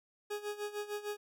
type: tone with tremolo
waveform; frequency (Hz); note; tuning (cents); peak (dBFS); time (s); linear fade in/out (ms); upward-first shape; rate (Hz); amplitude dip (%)
40% pulse; 415.3; G#4; 0; -34; 0.3-1.17; 10; sine; 6.6; 80
effects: none